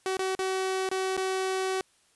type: tone with dropouts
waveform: sawtooth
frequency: 378.4 Hz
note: F#4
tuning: 39 cents sharp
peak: -23 dBFS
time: 0.06-1.81 s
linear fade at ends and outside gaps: 1 ms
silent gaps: 0.17-0.192 / 0.351-0.391 / 0.89-0.914 / 1.168-1.176 s
effects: white hiss -65 dBFS RMS until 2.15 s + resampled to 24000 Hz